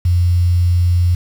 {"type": "tone with quantisation", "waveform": "sine", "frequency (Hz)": 88, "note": "F2", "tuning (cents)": 14, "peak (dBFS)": -10, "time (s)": [0.05, 1.15], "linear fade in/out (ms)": 5, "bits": 6, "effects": []}